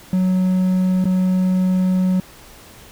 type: tone with dropouts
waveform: triangle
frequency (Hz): 185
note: F#3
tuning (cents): 0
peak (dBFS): -12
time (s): 0.13-2.2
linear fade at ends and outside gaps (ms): 2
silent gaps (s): 1.043-1.054
effects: pink hiss -43 dBFS RMS until 2.91 s